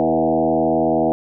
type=tone with frequency modulation; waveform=sine; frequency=484.1 Hz; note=B4; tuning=35 cents flat; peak=-14 dBFS; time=0-1.12 s; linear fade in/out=0 ms; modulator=79.5 Hz; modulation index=3.4; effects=none